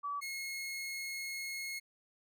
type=tone pair in turn; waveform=sine / sawtooth; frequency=1147 / 2165 Hz; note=D6 / C#7; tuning=-41 / -41 cents; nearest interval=major seventh; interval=1100 cents; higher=second; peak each=-35 / -35 dBFS; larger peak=neither; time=0.03-0.21 / 0.21-1.8 s; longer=second; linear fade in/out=20 ms; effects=none